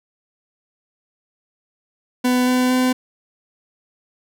40% pulse tone with pitch steps, 250 / 252.2 / 254.4 Hz, B3 / B3 / C4, +21 / +36 / -48 cents, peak -14 dBFS, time 2.24-2.93 s, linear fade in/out 10 ms, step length 230 ms, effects none

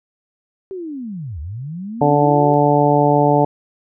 sine linear two-way sweep, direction down then up, 392 to 69.1 to 392 Hz, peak -25 dBFS, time 0.71-2.54 s, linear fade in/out 0 ms, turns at 1.4 s
harmonic tone, 145.8 Hz, D3, 12 cents flat, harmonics 1 / 2 / 3 / 4 / 5 / 6, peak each -18 / -18 / -18 / -18 / -18 / -18 dBFS, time 2.01-3.45 s, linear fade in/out 5 ms
effects none

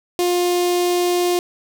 sawtooth tone with notch filter, 354.2 Hz, F4, 24 cents sharp, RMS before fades -18 dBFS, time 0.19-1.39 s, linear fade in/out 0 ms, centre 1500 Hz, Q 0.92, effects none

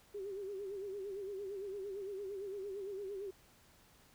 sine tone with vibrato, 394.9 Hz, G4, 13 cents sharp, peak -40 dBFS, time 0.14-3.31 s, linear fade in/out 10 ms, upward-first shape sine, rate 8.8 Hz, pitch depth 84 cents each way, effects pink hiss -65 dBFS RMS until 4.14 s

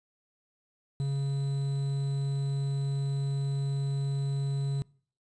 triangle tone with quantisation, 138.59 Hz, C#3, in tune, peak -25 dBFS, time 1-4.82 s, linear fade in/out 0 ms, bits 8, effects noise-tail reverb RT60 0.5 s tail -24 dB re dry + resampled to 22050 Hz

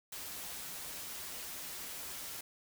white noise with comb filter, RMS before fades -44 dBFS, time 0.12-2.41 s, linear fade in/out 5 ms, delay 9.1 ms, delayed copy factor -0.5, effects none

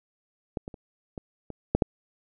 clicks, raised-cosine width 2 ms, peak -16 / -23 / -29 / -22 / -23 / -7 / -6 dBFS, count 7, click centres 0.572 / 0.679 / 0.742 / 1.178 / 1.503 / 1.75 / 1.822 s, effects none

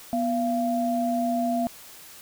sine tone pair together, 244.2 / 685.1 Hz, B3 / F5, -19 / -33 cents, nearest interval octave + tritone, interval 1786 cents, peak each -25 dBFS, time 0.13-1.67 s, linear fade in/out 0 ms, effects white hiss -46 dBFS RMS until 2.21 s

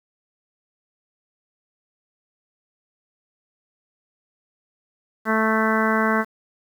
harmonic tone, 220 Hz, A3, in tune, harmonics 1 / 2 / 3 / 4 / 5 / 6 / 7 / 8 / 9, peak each -22 / -26 / -27 / -29 / -25 / -28 / -25 / -31 / -30 dBFS, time 5.25-6.25 s, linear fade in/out 50 ms, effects 8-bit

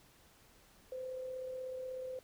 sine tone with amplitude modulation, 514 Hz, C5, 31 cents flat, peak -38 dBFS, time 0.92-2.19 s, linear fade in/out 2 ms, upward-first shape sine, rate 36.4 Hz, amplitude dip 35%, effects pink hiss -64 dBFS RMS until 2.23 s

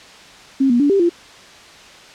sine tone with pitch steps, 269.3 / 240.3 / 287.2 / 394.5 / 343.9 Hz, C#4 / B3 / D4 / G4 / F4, -50 / -47 / -39 / +11 / -27 cents, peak -11 dBFS, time 0.6-1.095 s, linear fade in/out 10 ms, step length 99 ms, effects white hiss -41 dBFS RMS until 2.14 s + low-pass 5000 Hz 12 dB/octave

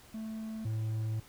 triangle tone pair in turn, 220 / 110 Hz, A3 / A2, 0 / 0 cents, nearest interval octave, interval 1200 cents, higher first, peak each -35 / -29 dBFS, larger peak second, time 0.14-0.65 / 0.65-1.2 s, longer second, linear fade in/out 5 ms, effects pink hiss -57 dBFS RMS until 1.28 s

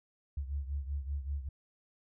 sine beating tone pair, 69.3 / 74.5 Hz, C#2 / D2, 0 / +25 cents, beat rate 5.2 Hz, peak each -35 / -40 dBFS, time 0.37-1.49 s, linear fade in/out 5 ms, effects none

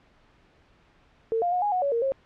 sine tone with pitch steps, 451.3 / 701 / 722 / 826 / 732 / 563 / 465.2 / 539 Hz, A4 / F5 / F#5 / G#5 / F#5 / C#5 / A#4 / C#5, +44 / +6 / -43 / -10 / -19 / +27 / -4 / -49 cents, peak -22 dBFS, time 1.32-2.12 s, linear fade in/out 0 ms, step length 100 ms, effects pink hiss -60 dBFS RMS until 2.25 s + low-pass 3000 Hz 12 dB/octave

